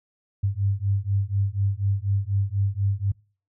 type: beating tone pair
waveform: sine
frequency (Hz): 97.3 / 101.4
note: G2 / G#2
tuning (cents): -12 / -41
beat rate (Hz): 4.1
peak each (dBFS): -24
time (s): 0.43-3.12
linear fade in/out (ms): 10
effects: noise-tail reverb RT60 0.4 s tail -26 dB re dry